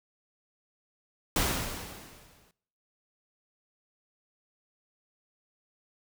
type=noise with exponential decay; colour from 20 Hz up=pink; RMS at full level=-25 dBFS; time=1.36-2.51 s; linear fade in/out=2 ms; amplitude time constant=250 ms; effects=noise-tail reverb RT60 0.7 s tail -22 dB re dry